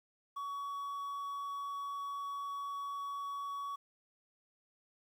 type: tone with quantisation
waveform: triangle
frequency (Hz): 1126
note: C#6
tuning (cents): +27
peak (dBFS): -36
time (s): 0.36-3.76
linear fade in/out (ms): 10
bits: 11
effects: none